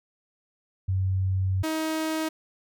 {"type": "tone pair in turn", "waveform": ["sine", "sawtooth"], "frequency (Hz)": [94.6, 316.5], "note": ["F#2", "D#4"], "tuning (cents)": [39, 30], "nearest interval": "octave + major sixth", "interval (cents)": 2091, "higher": "second", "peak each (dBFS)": -22, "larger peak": "neither", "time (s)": [[0.88, 1.63], [1.63, 2.29]], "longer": "first", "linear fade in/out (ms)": 10, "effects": []}